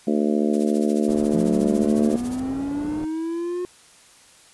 harmonic tone, 74.3 Hz, D2, 21 cents sharp, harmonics 3 / 4 / 5 / 6 / 7 / 8 / 9, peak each -21 / -24 / -25 / -29 / -30 / -34 / -33 dBFS, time 0.07-2.16 s, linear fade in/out 5 ms
blue noise with tremolo, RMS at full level -36 dBFS, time 0.53-2.4 s, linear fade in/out 5 ms, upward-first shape sine, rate 14 Hz, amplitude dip 85%
white low-pass noise, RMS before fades -36 dBFS, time 1.08-3.05 s, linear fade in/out 2 ms, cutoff 440 Hz, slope 12 dB/octave
triangle linear sweep, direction up, 169.5 to 361.6 Hz, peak -22 dBFS, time 1.34-3.65 s, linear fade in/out 0 ms
effects white hiss -51 dBFS RMS until 4.53 s + resampled to 24000 Hz

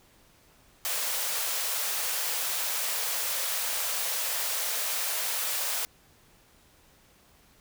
white high-pass noise, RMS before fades -30 dBFS, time 0.85-5.85 s, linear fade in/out 0 ms, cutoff 450 Hz, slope 96 dB/octave, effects pink hiss -60 dBFS RMS until 7.6 s

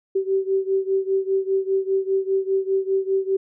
sine beating tone pair, 384 / 389 Hz, G4 / G4, -36 / -13 cents, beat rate 5 Hz, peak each -21 / -23 dBFS, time 0.15-3.37 s, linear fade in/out 10 ms, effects none

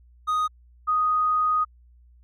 triangle / sine tone pair in turn, 1245 / 1245 Hz, D#6 / D#6, +1 / +1 cents, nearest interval unison, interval 0 cents, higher neither, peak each -19 dBFS, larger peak neither, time 0.27-0.48 / 0.87-1.65 s, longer second, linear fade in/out 20 ms, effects added 60 Hz sine -51 dBFS peak until 2.23 s

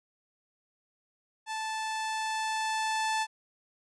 sawtooth tone with level ramp, 877 Hz, A5, 6 cents flat, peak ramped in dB -29 to -23 dBFS, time 1.46-3.27 s, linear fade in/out 50 ms, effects resampled to 22050 Hz

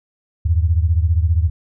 sine beating tone pair, 79.3 / 94.3 Hz, D#2 / F#2, +33 / +33 cents, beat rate 15 Hz, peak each -14 / -18 dBFS, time 0.45-1.5 s, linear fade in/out 10 ms, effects none

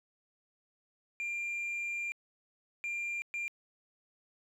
sine tone bursts at uneven times, 2388 Hz, D7, 28 cents sharp, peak -31 dBFS, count 3, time 1.2-2.12 / 2.84-3.22 / 3.34-3.48 s, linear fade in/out 0 ms, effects tanh soft clip ceiling -33 dBFS + 12-bit

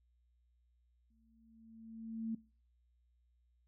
sine tone with exponential growth, 224.8 Hz, A3, 37 cents sharp, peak -34 dBFS, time 1.1-2.35 s, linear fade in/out 5 ms, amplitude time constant 270 ms, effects noise-tail reverb RT60 0.4 s tail -22 dB re dry + added 60 Hz sine -70 dBFS peak until 3.67 s

